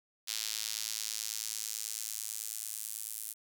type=tone with high-pass filter sweep; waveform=sawtooth; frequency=109.1 Hz; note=A2; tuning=14 cents flat; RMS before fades=-39 dBFS; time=0.27-3.34 s; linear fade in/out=20 ms; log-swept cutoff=4300 to 10000 Hz; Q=1.3; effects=none